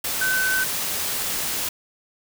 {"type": "tone in noise", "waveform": "sine", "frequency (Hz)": 1523, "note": "F#6", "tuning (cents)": 50, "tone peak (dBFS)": -20, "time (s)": [0.21, 0.64], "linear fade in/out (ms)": 5, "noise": "white", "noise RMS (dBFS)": -26, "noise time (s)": [0.04, 1.69], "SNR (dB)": 3, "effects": []}